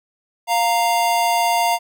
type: tone pair together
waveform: square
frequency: 699 / 926.9 Hz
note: F5 / A#5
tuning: +1 / -10 cents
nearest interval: perfect fourth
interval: 489 cents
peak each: -19 dBFS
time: 0.47-1.79 s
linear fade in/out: 50 ms
effects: none